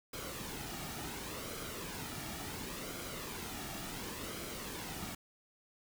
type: noise with flanger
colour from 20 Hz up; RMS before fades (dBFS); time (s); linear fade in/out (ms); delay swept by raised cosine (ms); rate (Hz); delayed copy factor
pink; -43; 0.13-5.15; 5; 1.1 to 1.98; 0.7; -0.5
effects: none